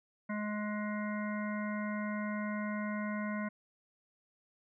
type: harmonic tone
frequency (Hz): 210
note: G#3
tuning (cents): +19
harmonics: 1 / 3 / 5 / 7 / 9 / 10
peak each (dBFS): -35 / -43 / -44 / -45 / -47 / -48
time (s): 0.29-3.49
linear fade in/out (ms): 10
effects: none